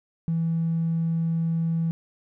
triangle tone with tanh clipping, 164.81 Hz, E3, in tune, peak -21 dBFS, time 0.28-1.91 s, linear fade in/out 0 ms, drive 1 dB, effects none

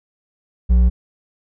sine tone with hard clipping, 60.3 Hz, B1, 41 cents flat, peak -11 dBFS, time 0.69-0.9 s, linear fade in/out 20 ms, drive 5 dB, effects none

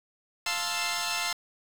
10% pulse chord, F major seventh, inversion none, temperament equal, 698.5 / 880 / 1046.5 / 1318.5 Hz, F5 / A5 / C6 / E6, 0 / 0 / 0 / 0 cents, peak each -25 dBFS, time 0.46-1.33 s, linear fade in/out 5 ms, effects low-pass 11000 Hz 12 dB/octave + 7-bit

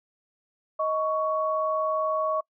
sine tone pair together, 628 / 1115.7 Hz, D#5 / C#6, +16 / +11 cents, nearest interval minor seventh, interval 995 cents, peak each -26 dBFS, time 0.79-2.41 s, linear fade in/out 10 ms, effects noise-tail reverb RT60 0.1 s tail -26 dB re dry

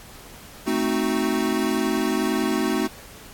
square chord, A diminished seventh, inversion none, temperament equal, 220 / 261.6 / 311.1 / 370 Hz, A3 / C4 / Eb4 / Gb4, 0 / 0 / 0 / 0 cents, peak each -27 dBFS, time 0.66-2.88 s, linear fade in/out 20 ms, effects pink hiss -44 dBFS RMS until 3.33 s + AAC 64 kbps

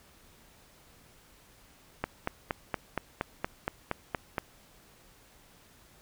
click train, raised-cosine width 0.5 ms, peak -14 dBFS, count 11, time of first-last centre 2.04-4.382 s, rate 4.27 Hz, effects pink hiss -59 dBFS RMS until 6.01 s

